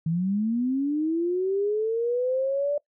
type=linear sweep; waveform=sine; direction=up; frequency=157.3 to 587.3 Hz; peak=-22 dBFS; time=0.06-2.78 s; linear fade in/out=5 ms; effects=noise-tail reverb RT60 0.1 s tail -22 dB re dry